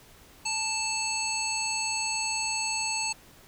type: harmonic tone with a mistuned harmonic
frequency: 880 Hz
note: A5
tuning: in tune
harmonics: 1 / 3 / 5 / 7 / 9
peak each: -35 / -32 / -33 / -37 / -33 dBFS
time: 0.45-3.13 s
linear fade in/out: 10 ms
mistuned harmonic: 7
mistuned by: +84 cents
effects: pink hiss -54 dBFS RMS until 3.47 s